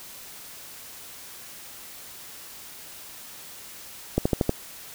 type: slowing click train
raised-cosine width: 2 ms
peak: -7 dBFS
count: 5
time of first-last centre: 4.18-4.494 s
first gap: 75 ms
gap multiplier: 1.03
effects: white hiss -43 dBFS RMS until 4.94 s